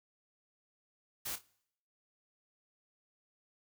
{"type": "noise with echo", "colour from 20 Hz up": "white", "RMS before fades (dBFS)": -39, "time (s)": [1.25, 1.36], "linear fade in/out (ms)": 10, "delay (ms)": 28, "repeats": 2, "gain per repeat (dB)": -11, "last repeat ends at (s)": 1.416, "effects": ["noise-tail reverb RT60 0.7 s tail -23 dB re dry"]}